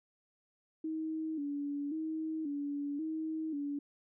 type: tone with vibrato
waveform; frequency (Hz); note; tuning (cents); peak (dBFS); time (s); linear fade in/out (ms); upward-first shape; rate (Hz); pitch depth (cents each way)
sine; 301.2; D4; +44; -34; 0.84-3.79; 5; square; 0.93; 87
effects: none